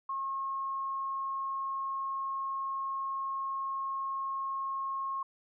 sine tone, 1082 Hz, C#6, 42 cents flat, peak -32 dBFS, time 0.09-5.23 s, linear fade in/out 5 ms, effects none

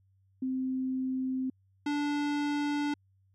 sine / square tone pair in turn, 260 / 291.5 Hz, C4 / D4, -11 / -13 cents, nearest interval major second, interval 198 cents, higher second, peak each -29 / -29 dBFS, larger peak neither, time 0.42-1.5 / 1.86-2.94 s, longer neither, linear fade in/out 5 ms, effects added 96 Hz sine -64 dBFS peak until 3.34 s + low-pass 5000 Hz 12 dB/octave

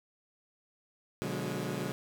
20% pulse chord, G# half-diminished seventh, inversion first, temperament equal with one note detuned, 123.47 / 146.83 / 180.98 / 207.7 Hz, B2 / D3 / F#3 / G#3, 0 / 0 / -38 / 0 cents, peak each -35 / -34 / -33 / -35 dBFS, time 1.22-1.92 s, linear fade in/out 0 ms, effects none

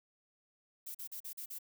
violet noise bursts, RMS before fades -44 dBFS, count 6, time 0.86-1.588 s, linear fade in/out 10 ms, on 88 ms, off 40 ms, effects none

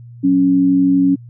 sine tone pair together, 185 / 277.2 Hz, F#3 / C#4, 0 / 0 cents, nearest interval perfect fifth, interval 700 cents, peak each -19 / -10 dBFS, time 0.23-1.16 s, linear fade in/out 20 ms, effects added 119 Hz sine -34 dBFS peak until 1.29 s

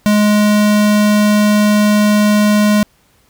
square tone, 209.2 Hz, G#3, 13 cents sharp, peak -9 dBFS, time 0.06-2.83 s, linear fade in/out 0 ms, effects pink hiss -54 dBFS RMS until 3.29 s

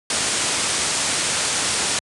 white low-pass noise, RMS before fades -22 dBFS, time 0.1-1.99 s, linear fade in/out 2 ms, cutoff 9800 Hz, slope 96 dB/octave, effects high-pass 80 Hz 12 dB/octave

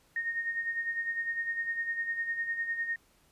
sine tone with tremolo, 1849 Hz, A#6, 15 cents flat, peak -28 dBFS, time 0.16-2.96 s, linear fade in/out 2 ms, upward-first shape sine, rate 9.9 Hz, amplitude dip 60%, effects pink hiss -66 dBFS RMS until 3.31 s + resampled to 32000 Hz

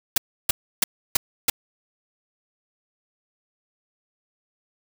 white noise bursts, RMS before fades -18 dBFS, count 5, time 0.16-1.5 s, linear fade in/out 5 ms, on 20 ms, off 310 ms, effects none

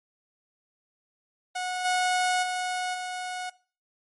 sawtooth tone with level steps, 731 Hz, F#5, 21 cents flat, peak -25 / -19 / -24 / -28 dBFS, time 1.55-3.5 s, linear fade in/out 10 ms, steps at 1.84 / 2.42 / 2.93 s, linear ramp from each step 20 ms, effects noise-tail reverb RT60 0.4 s tail -20 dB re dry + MP3 48 kbps

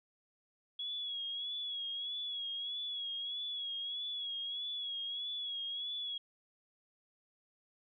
sine tone with vibrato, 3348 Hz, G#7, 13 cents sharp, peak -37 dBFS, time 0.79-6.18 s, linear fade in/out 5 ms, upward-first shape sine, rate 1.6 Hz, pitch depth 51 cents each way, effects none

